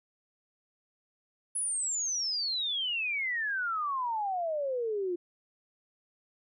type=exponential sweep; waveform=sine; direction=down; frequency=10420 to 343 Hz; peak=-29 dBFS; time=1.55-5.16 s; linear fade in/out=10 ms; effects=none